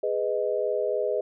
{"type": "chord", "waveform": "sine", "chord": "G# minor", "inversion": "none", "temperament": "just", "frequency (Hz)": [415.3, 498.4, 623], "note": ["G#4", "B4", "D#5"], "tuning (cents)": [0, 16, 2], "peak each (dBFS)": -28, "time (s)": [0.03, 1.21], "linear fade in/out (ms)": 5, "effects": []}